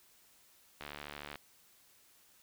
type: click train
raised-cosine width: 0.3 ms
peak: -27 dBFS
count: 41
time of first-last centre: 0.81-1.356 s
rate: 73.2 Hz
effects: white hiss -65 dBFS RMS until 2.42 s